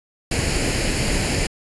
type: noise with comb filter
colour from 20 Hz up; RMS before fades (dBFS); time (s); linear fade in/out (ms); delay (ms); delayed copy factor
pink; -21; 0.31-1.47; 5; 0.42; +0.6
effects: resampled to 24000 Hz